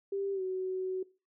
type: tone with pitch glide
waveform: sine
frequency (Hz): 394.7 to 373.8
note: G4 to F#4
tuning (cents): +12 to +18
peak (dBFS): -31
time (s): 0.12-1.03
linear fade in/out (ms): 5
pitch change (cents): -94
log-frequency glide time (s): 0.33-0.42
effects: noise-tail reverb RT60 0.3 s tail -20 dB re dry